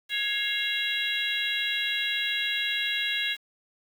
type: harmonic tone with a mistuned harmonic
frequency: 554.4 Hz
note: C#5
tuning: in tune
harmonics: 3 / 4 / 5 / 6 / 7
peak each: -32 / -32 / -32 / -32 / -32 dBFS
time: 0.09-3.37 s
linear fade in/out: 50 ms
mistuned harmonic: 4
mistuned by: -67 cents
effects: 8-bit